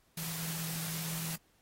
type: tone in noise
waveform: sine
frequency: 163.5 Hz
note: E3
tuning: 14 cents flat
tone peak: -39 dBFS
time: 0.17-1.36 s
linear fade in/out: 5 ms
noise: white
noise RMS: -40 dBFS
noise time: 0.17-1.36 s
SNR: -2 dB
effects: pink hiss -70 dBFS RMS until 1.61 s + AAC 48 kbps